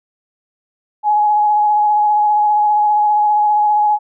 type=tone with vibrato; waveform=sine; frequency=840 Hz; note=G#5; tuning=19 cents sharp; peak=-10 dBFS; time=1.03-3.99 s; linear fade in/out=50 ms; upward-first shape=sine; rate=15 Hz; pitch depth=17 cents each way; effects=none